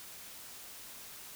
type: silence
effects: white hiss -49 dBFS RMS until 1.35 s